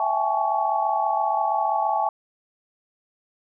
sine tone cluster, 662 / 783 / 812 / 858 / 1120 Hz, E5 / G5 / G#5 / A5 / C#6, +7 / -2 / -39 / -44 / +18 cents, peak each -28 / -27 / -29 / -23 / -29 dBFS, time 0-2.09 s, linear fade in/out 2 ms, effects none

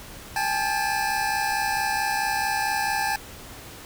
25% pulse tone pair together, 802.5 / 867 Hz, G5 / A5, +40 / -26 cents, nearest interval minor second, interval 134 cents, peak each -22 dBFS, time 0.36-3.16 s, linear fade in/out 2 ms, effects pink hiss -42 dBFS RMS until 3.85 s

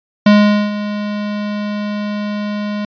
square tone with ADSR envelope, 207.7 Hz, G#3, in tune, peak -5 dBFS, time 0.26-2.85 s, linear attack 5 ms, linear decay 440 ms, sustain -14 dB, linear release 3 ms, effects resampled to 11025 Hz

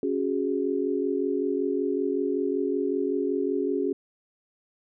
sine chord, C# suspended fourth, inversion none, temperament equal, 277.2 / 370 / 415.3 Hz, C#4 / F#4 / G#4, 0 / 0 / 0 cents, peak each -28 dBFS, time 0.03-3.93 s, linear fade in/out 2 ms, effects none

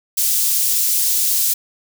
white high-pass noise, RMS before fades -17 dBFS, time 0.17-1.54 s, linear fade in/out 10 ms, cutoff 5500 Hz, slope 12 dB/octave, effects none

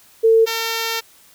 sine / 5% pulse tone pair in turn, 449.9 / 454.1 Hz, A4 / A#4, +39 / -45 cents, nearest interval unison, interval 16 cents, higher second, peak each -9 dBFS, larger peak neither, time 0.23-0.46 / 0.46-1.01 s, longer second, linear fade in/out 20 ms, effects white hiss -50 dBFS RMS until 1.34 s

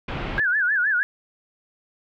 pink low-pass noise, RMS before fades -29 dBFS, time 0.08-0.4 s, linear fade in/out 5 ms, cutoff 3000 Hz, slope 24 dB/octave
sine tone with vibrato, 1584 Hz, G6, 18 cents sharp, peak -18 dBFS, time 0.38-1.03 s, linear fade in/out 0 ms, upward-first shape sine, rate 6.4 Hz, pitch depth 180 cents each way
effects none

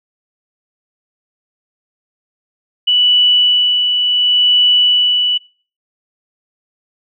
sine tone with tremolo, 2960 Hz, F#7, in tune, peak -7 dBFS, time 2.87-5.38 s, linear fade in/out 10 ms, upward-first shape sine, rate 0.7 Hz, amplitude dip 40%, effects noise-tail reverb RT60 0.4 s tail -23 dB re dry

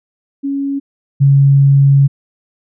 sine tone pair in turn, 277.8 / 138.9 Hz, C#4 / C#3, +4 / +4 cents, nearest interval octave, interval 1200 cents, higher first, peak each -15 / -5 dBFS, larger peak second, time 0.43-0.8 / 1.2-2.08 s, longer second, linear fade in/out 20 ms, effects none

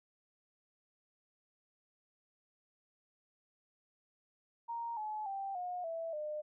sine tone with pitch steps, 932.3 / 854.9 / 784 / 718.9 / 659.2 / 604.5 Hz, A#5 / G#5 / G5 / F5 / E5 / D5, 0 / +50 / 0 / +50 / 0 / +50 cents, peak -37 dBFS, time 4.68-6.42 s, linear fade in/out 20 ms, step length 290 ms, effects none

